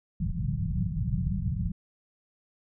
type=low-pass noise; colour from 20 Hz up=white; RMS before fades=-29 dBFS; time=0.2-1.72 s; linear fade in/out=5 ms; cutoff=190 Hz; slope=96 dB/octave; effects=none